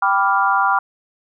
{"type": "chord", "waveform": "sine", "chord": "G dominant seventh", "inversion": "none", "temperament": "equal", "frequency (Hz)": [784, 987.8, 1174.7, 1396.9], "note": ["G5", "B5", "D6", "F6"], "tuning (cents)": [0, 0, 0, 0], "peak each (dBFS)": -19, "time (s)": [0.02, 0.79], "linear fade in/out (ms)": 5, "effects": []}